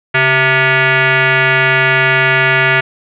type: tone with frequency modulation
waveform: sine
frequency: 137.8 Hz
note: C#3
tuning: 10 cents flat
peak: -8 dBFS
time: 0.14-2.81 s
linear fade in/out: 10 ms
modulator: 524 Hz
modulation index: 4.6
effects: none